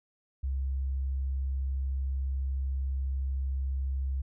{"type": "tone", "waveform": "sine", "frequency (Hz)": 66.9, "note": "C2", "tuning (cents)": 39, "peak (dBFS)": -28, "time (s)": [0.43, 4.22], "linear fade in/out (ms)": 10, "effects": []}